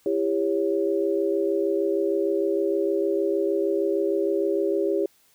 sine chord, C# diminished, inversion first, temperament just, 332.6 / 399.1 / 554.4 Hz, E4 / G4 / C#5, +16 / +31 / 0 cents, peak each -26 / -23 / -28 dBFS, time 0.06-5.06 s, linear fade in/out 2 ms, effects white hiss -61 dBFS RMS until 5.34 s

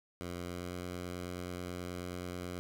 10% pulse tone with pitch glide, 88 to 89.33 Hz, F2 to F2, +14 to +40 cents, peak -31 dBFS, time 0.21-2.59 s, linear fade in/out 0 ms, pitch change +26 cents, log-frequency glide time 0.44-0.74 s, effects none

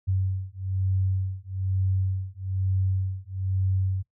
sine beating tone pair, 94.3 / 95.4 Hz, F#2 / G2, +33 / -47 cents, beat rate 1.1 Hz, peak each -27 dBFS, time 0.07-4.03 s, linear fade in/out 20 ms, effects noise-tail reverb RT60 0.1 s tail -18 dB re dry

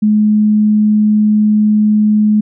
sine tone, 212 Hz, G#3, 36 cents sharp, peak -7 dBFS, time 0.02-2.41 s, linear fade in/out 10 ms, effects none

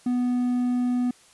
triangle tone, 246.9 Hz, B3, in tune, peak -19 dBFS, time 0.06-1.11 s, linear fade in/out 5 ms, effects white hiss -55 dBFS RMS until 1.33 s + resampled to 24000 Hz

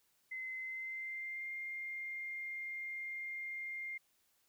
sine tone with pitch glide, 2054 to 2113 Hz, C7 to C7, -33 to +16 cents, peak -40 dBFS, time 0.31-3.98 s, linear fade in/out 10 ms, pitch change +49 cents, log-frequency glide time 0.59-1.51 s, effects white hiss -75 dBFS RMS until 4.48 s

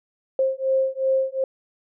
sine beating tone pair, 529 / 531.7 Hz, C5 / C5, +19 / +28 cents, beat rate 2.7 Hz, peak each -22 dBFS, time 0.39-1.44 s, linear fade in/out 2 ms, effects none

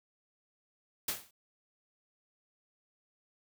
white noise with exponential decay, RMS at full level -30 dBFS, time 1.08-1.31 s, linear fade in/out 5 ms, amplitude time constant 50 ms, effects none

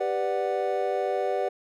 triangle chord, G major seventh, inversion none, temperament equal, 392 / 493.9 / 587.3 / 740 Hz, G4 / B4 / D5 / F#5, 0 / 0 / 0 / 0 cents, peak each -28 dBFS, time 0-1.49 s, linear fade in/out 10 ms, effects none

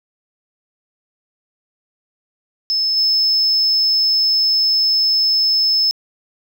sine tone with level steps, 5230 Hz, E8, 15 cents flat, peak -14 / -11 dBFS, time 2.7-5.91 s, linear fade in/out 0 ms, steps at 2.96 s, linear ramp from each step 20 ms, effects tanh soft clip ceiling -9 dBFS + 8-bit

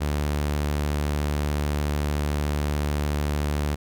sawtooth tone, 73.6 Hz, D2, 4 cents sharp, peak -19 dBFS, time 0-3.76 s, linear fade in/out 20 ms, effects none

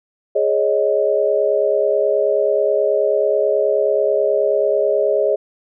sine chord, Ab suspended fourth, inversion none, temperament just, 415.3 / 553.7 / 623 Hz, Ab4 / Db5 / Eb5, 0 / -2 / +2 cents, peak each -18 dBFS, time 0.35-5.36 s, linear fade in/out 10 ms, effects none

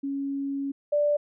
sine tone pair in turn, 277.2 / 587.4 Hz, C#4 / D5, 0 / 0 cents, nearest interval octave + minor second, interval 1300 cents, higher second, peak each -27 / -20 dBFS, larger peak second, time 0.03-0.72 / 0.92-1.17 s, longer first, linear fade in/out 10 ms, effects none

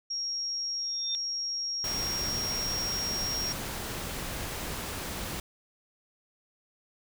sine tone, 5588 Hz, F8, in tune, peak -30 dBFS, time 0.1-3.53 s, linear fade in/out 10 ms
sine tone with exponential growth, 3600 Hz, A7, 39 cents sharp, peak -28 dBFS, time 0.78-1.15 s, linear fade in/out 0 ms, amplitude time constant 80 ms
pink noise, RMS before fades -36 dBFS, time 1.84-5.4 s, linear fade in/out 2 ms
effects none

